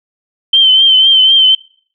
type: tone with vibrato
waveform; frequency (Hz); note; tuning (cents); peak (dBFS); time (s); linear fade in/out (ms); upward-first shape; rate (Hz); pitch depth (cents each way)
sine; 3110; G7; -14; -4; 0.53-1.55; 5; triangle; 4; 51
effects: noise-tail reverb RT60 0.5 s tail -25 dB re dry